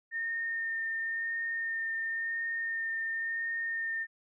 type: tone with vibrato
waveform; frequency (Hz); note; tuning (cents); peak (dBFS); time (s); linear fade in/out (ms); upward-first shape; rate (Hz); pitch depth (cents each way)
sine; 1823; A#6; -39; -31; 0.11-4.07; 50; sine; 0.95; 11
effects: none